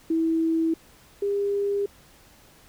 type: tone pair in turn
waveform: sine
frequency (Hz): 325.6 / 402.8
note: E4 / G4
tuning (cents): -21 / +47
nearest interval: major third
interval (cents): 368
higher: second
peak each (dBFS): -20 / -22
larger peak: first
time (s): 0.1-0.74 / 1.22-1.86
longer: neither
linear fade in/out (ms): 5
effects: pink hiss -54 dBFS RMS until 2.68 s